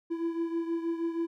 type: beating tone pair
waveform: triangle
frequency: 332.6 / 338.9 Hz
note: E4 / E4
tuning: +16 / +48 cents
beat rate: 6.3 Hz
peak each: -28 / -34 dBFS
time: 0.1-1.27 s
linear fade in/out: 20 ms
effects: none